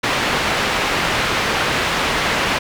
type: low-pass noise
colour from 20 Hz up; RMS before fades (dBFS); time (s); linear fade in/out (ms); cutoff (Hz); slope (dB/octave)
white; -19; 0.03-2.59; 10; 2500; 12
effects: none